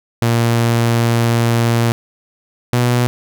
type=tone pair in turn; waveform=sawtooth; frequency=116.9 / 121.85 Hz; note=A#2 / B2; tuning=+5 / -23 cents; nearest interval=minor second; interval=72 cents; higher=second; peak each=-8 dBFS; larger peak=neither; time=0.22-1.92 / 2.73-3.07 s; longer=first; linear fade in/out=0 ms; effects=none